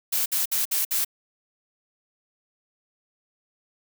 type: noise bursts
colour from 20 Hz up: blue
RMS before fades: -24 dBFS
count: 5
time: 0.12-1.048 s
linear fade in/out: 10 ms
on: 140 ms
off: 57 ms
effects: none